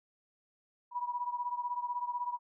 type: beating tone pair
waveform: sine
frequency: 969 / 985 Hz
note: B5 / B5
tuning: -33 / -5 cents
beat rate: 16 Hz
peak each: -35 / -38 dBFS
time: 0.91-2.39 s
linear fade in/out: 50 ms
effects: none